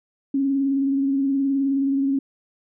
sine tone with vibrato, 274 Hz, C#4, 20 cents flat, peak -18 dBFS, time 0.34-2.19 s, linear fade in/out 5 ms, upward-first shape sine, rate 19 Hz, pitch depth 34 cents each way, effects none

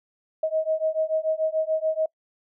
sine beating tone pair, 629 / 635.9 Hz, D#5 / D#5, +19 / +38 cents, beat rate 6.9 Hz, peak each -25 dBFS, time 0.43-2.06 s, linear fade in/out 5 ms, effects noise-tail reverb RT60 0.1 s tail -25 dB re dry

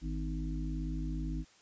harmonic tone with a mistuned harmonic, 51.91 Hz, G#1, in tune, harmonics 1 / 3 / 5 / 6, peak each -35 / -40 / -42 / -43 dBFS, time 0.01-1.45 s, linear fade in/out 50 ms, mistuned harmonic 5, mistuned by -42 cents, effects white hiss -62 dBFS RMS until 1.61 s + resampled to 16000 Hz

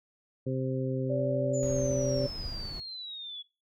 harmonic tone, 130.81 Hz, C3, in tune, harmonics 1 / 2 / 3 / 4, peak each -31 / -34 / -36 / -37 dBFS, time 0.46-2.27 s, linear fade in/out 10 ms
sine tone, 576 Hz, D5, 34 cents flat, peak -29 dBFS, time 1.09-2.28 s, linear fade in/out 20 ms
sine exponential sweep, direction down, 7100 to 3362 Hz, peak -38 dBFS, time 1.53-3.43 s, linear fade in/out 20 ms
brown noise, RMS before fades -40 dBFS, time 1.63-2.8 s, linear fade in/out 0 ms
effects noise-tail reverb RT60 0.3 s tail -21 dB re dry

